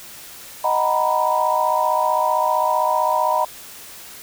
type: chord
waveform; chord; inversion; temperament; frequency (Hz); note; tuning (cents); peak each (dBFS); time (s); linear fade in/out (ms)
sine; B major seventh; first; equal with one note detuned; 622.3 / 749 / 932.3 / 987.8; D#5 / F#5 / A#5 / B5; 0 / +21 / 0 / 0; -22 / -24 / -21 / -20; 0.64-3.45; 5
effects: white hiss -39 dBFS RMS until 4.22 s